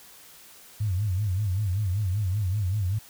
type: tone with vibrato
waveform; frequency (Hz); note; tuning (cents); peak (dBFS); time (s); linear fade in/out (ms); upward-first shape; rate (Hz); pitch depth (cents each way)
sine; 98.2; G2; +4; -23; 0.8-2.99; 10; sine; 5.2; 170
effects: white hiss -50 dBFS RMS until 3.09 s